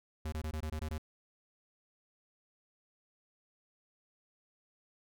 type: tone bursts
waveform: square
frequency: 77.78 Hz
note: D#2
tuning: in tune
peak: -36 dBFS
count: 8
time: 0.25-0.981 s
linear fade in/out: 5 ms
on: 73 ms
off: 21 ms
effects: none